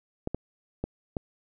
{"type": "clicks", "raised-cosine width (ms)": 2, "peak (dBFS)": -16, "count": 4, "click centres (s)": [0.274, 0.346, 0.84, 1.168], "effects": []}